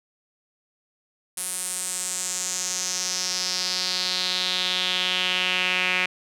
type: tone with band-pass filter sweep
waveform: sawtooth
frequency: 183 Hz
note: F#3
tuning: 19 cents flat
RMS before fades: -26 dBFS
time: 1.37-6.06 s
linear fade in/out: 5 ms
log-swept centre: 9800 to 2400 Hz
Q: 3.8
effects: none